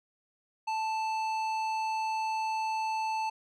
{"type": "tone with tanh clipping", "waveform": "triangle", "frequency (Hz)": 880, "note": "A5", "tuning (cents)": 0, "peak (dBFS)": -31, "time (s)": [0.67, 3.3], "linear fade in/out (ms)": 10, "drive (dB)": 17, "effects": []}